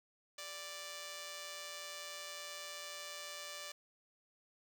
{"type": "tone with amplitude modulation", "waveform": "5% pulse", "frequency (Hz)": 587.3, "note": "D5", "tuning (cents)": 0, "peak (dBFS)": -31, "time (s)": [0.38, 3.72], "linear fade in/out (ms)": 5, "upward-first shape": "sine", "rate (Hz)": 171, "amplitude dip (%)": 50, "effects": []}